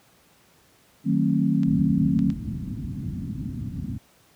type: chord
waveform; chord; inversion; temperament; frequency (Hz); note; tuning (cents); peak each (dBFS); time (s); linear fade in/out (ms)
sine; D# diminished seventh; none; just; 155.56 / 186.68 / 224 / 268.8; D#3 / F#3 / A3 / C4; 0 / +16 / +31 / +47; -24; 1.04-2.34; 50
type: clicks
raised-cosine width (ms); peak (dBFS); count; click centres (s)
0.2; -24; 3; 1.633 / 2.191 / 2.302
type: low-pass noise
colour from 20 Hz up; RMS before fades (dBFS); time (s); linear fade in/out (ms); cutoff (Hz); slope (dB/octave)
pink; -28; 1.66-3.98; 10; 270; 48
effects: pink hiss -58 dBFS RMS until 4.35 s + high-pass 80 Hz 12 dB/octave